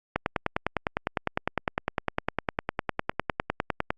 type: click train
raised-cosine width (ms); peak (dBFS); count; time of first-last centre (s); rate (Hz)
0.5; -9; 38; 0.16-3.905; 9.88
effects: Opus 48 kbps